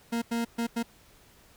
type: tone bursts at uneven times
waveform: 40% pulse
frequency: 232.8 Hz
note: A#3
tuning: 2 cents flat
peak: -26 dBFS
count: 4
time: 0.12-0.22 / 0.31-0.45 / 0.58-0.67 / 0.76-0.83 s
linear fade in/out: 10 ms
effects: pink hiss -58 dBFS RMS until 1.56 s